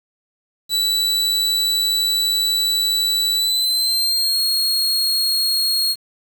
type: tone with pitch glide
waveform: 40% pulse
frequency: 3951 to 4284 Hz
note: B7 to C8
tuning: 0 to +40 cents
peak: -15 dBFS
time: 0.69-5.96 s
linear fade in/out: 50 ms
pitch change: +140 cents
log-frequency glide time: 3.35-4.41 s
effects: 7-bit